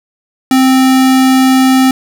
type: tone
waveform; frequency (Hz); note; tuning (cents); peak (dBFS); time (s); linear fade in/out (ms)
square; 261.6; C4; 0; -6; 0.51-1.91; 2
effects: none